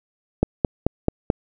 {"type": "click train", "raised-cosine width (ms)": 2, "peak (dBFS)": -3, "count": 5, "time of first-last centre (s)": [0.43, 1.301], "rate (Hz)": 4.59, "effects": []}